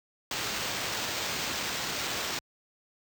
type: noise with sample-and-hold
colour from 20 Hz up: white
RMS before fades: -33 dBFS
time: 0.31-2.39 s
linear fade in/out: 2 ms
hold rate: 11025 Hz
effects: high-pass 60 Hz 12 dB/octave